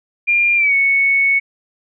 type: tone with pitch glide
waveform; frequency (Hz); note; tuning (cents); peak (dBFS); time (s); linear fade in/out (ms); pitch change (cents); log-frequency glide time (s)
sine; 2400 to 2214; D7 to C#7; +37 to -3; -11; 0.27-1.4; 20; -140; 0.56-0.74
effects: none